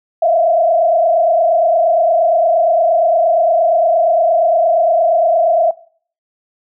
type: tone with frequency modulation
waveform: sine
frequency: 670 Hz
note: E5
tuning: 28 cents sharp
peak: -9 dBFS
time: 0.22-5.71 s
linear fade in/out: 5 ms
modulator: 28.6 Hz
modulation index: 1.3
effects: noise-tail reverb RT60 0.5 s tail -20 dB re dry

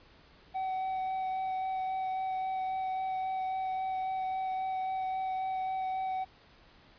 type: tone with vibrato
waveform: triangle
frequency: 756 Hz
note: F#5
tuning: 37 cents sharp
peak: -29 dBFS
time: 0.54-6.25 s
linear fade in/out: 20 ms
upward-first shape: sine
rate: 3.7 Hz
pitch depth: 9 cents each way
effects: pink hiss -59 dBFS RMS until 6.98 s + resampled to 11025 Hz

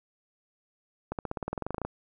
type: accelerating click train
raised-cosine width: 1 ms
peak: -18 dBFS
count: 16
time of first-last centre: 1.12-1.85 s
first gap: 68 ms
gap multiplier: 0.95
effects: none

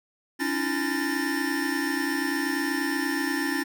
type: tone cluster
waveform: square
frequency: 278.2 / 306.6 / 338.8 / 1766 / 1846 Hz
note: C#4 / D#4 / E4 / A6 / A#6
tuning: +6 / -25 / +48 / +6 / -17 cents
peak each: -30 / -33 / -33 / -32 / -36 dBFS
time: 0.39-3.64 s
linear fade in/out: 20 ms
effects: none

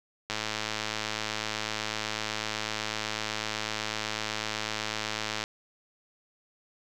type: click train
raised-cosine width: 0.2 ms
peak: -13 dBFS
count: 556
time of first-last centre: 0.3-5.439 s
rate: 108 Hz
effects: none

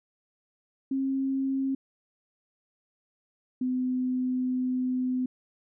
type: tone pair in turn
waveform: sine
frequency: 268.6 / 254.1 Hz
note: C4 / B3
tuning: +46 / +49 cents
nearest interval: minor second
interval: 97 cents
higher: first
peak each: -25 dBFS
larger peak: neither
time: 0.91-1.75 / 3.61-5.26 s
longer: second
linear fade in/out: 5 ms
effects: none

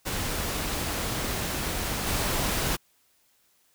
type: noise with level steps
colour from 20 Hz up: pink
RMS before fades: -30 / -27 dBFS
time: 0.05-2.77 s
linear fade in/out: 20 ms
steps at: 2.06 s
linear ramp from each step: 10 ms
effects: white hiss -66 dBFS RMS until 3.74 s

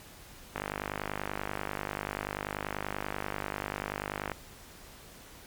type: click train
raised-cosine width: 0.5 ms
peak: -17 dBFS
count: 190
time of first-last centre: 0.56-4.317 s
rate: 50.3 Hz
effects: pink hiss -51 dBFS RMS until 5.46 s + MP3 96 kbps

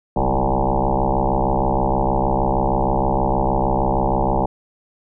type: tone with frequency modulation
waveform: sine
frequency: 392.3 Hz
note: G4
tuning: 1 cent sharp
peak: -15 dBFS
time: 0.16-4.46 s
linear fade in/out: 5 ms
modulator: 66.4 Hz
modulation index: 7.8
effects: none

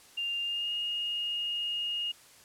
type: tone with pitch glide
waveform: sine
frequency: 2798 to 2853 Hz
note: F7 to F7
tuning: +3 to +36 cents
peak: -30 dBFS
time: 0.17-2.12 s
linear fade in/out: 10 ms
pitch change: +33 cents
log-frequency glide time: 0.42-0.72 s
effects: white hiss -56 dBFS RMS until 2.44 s + low-pass 11000 Hz 12 dB/octave

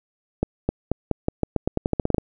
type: accelerating click train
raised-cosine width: 2 ms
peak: -7 dBFS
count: 16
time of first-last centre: 0.43-2.182 s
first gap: 260 ms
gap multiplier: 0.87
effects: none

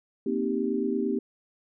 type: chord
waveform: sine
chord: C minor seventh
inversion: third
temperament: equal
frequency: 233.1 / 261.6 / 311.1 / 392 Hz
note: Bb3 / C4 / Eb4 / G4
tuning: 0 / 0 / 0 / 0 cents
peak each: -30 / -30 / -32 / -29 dBFS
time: 0.26-1.19 s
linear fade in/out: 5 ms
effects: none

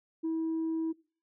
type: tone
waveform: sine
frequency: 323.8 Hz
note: E4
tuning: 31 cents flat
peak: -27 dBFS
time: 0.23-0.93 s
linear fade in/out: 20 ms
effects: noise-tail reverb RT60 0.4 s tail -23 dB re dry + tanh soft clip ceiling -27 dBFS

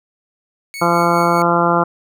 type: tone with tremolo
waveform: sawtooth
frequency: 2217 Hz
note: C#7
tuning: in tune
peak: -23 dBFS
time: 0.74-1.42 s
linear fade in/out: 0 ms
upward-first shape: sine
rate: 4.9 Hz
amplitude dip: 45%
type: harmonic tone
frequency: 171.5 Hz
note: F3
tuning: 31 cents flat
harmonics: 1 / 2 / 3 / 4 / 5 / 6 / 7 / 8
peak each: -20 / -20 / -20 / -20 / -20 / -20 / -20 / -20 dBFS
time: 0.81-1.84 s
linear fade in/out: 10 ms
effects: none

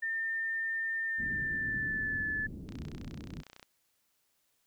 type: tone with pitch glide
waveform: sine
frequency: 1805 to 1733.5 Hz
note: A6 to A6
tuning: +44 to -26 cents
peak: -31 dBFS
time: 0.02-2.47 s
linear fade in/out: 10 ms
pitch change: -70 cents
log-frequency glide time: 1.08-2.21 s
type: low-pass noise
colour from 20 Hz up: white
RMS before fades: -43 dBFS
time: 1.18-3.43 s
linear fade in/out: 20 ms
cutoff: 280 Hz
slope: 24 dB/octave
type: click train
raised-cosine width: 0.2 ms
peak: -32 dBFS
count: 30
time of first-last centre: 2.69-3.629 s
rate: 30.9 Hz
effects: white hiss -75 dBFS RMS until 4.66 s

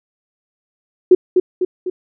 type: tone with echo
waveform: sine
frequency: 365.8 Hz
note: F#4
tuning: 20 cents flat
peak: -3 dBFS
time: 1.11-1.15 s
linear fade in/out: 5 ms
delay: 250 ms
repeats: 3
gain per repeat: -5 dB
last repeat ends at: 1.9 s
effects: none

